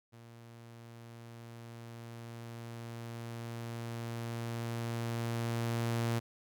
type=tone with level ramp; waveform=sawtooth; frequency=116.54 Hz; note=A#2; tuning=in tune; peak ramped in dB=-48 to -26 dBFS; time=0.12-6.2 s; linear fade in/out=20 ms; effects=none